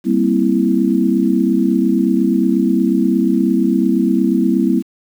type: chord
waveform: sine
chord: C dominant seventh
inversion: second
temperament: equal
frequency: 196 / 233.1 / 261.6 / 329.6 Hz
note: G3 / Bb3 / C4 / E4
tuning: 0 / 0 / 0 / 0 cents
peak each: -17 dBFS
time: 0.04-4.83 s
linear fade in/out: 50 ms
effects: 7-bit